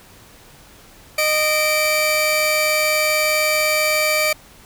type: tone pair together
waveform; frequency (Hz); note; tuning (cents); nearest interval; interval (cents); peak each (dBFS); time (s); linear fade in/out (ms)
sawtooth; 615.5 / 2326; D#5 / D7; -19 / -17; octave + major seventh; 2302; -15; 1.18-4.33; 5
effects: pink hiss -46 dBFS RMS until 4.65 s